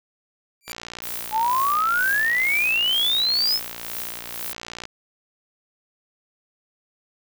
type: tone with exponential growth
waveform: 10% pulse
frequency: 2352 Hz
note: D7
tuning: 2 cents sharp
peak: -18 dBFS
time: 0.61-0.72 s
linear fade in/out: 0 ms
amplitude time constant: 22 ms
type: click train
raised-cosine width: 0.2 ms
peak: -16 dBFS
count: 246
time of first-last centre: 0.68-4.854 s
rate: 58.7 Hz
type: noise with tremolo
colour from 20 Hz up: violet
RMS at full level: -30 dBFS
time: 1.02-4.53 s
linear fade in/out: 5 ms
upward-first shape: triangle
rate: 2.1 Hz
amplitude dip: 70%
type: exponential sweep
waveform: sine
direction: up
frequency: 846 to 5330 Hz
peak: -18 dBFS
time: 1.31-3.6 s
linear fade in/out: 50 ms
effects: none